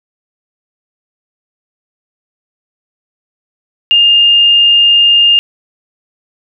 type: tone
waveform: sine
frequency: 2818 Hz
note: F7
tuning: 15 cents sharp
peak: -4 dBFS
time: 3.91-5.39 s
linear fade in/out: 0 ms
effects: none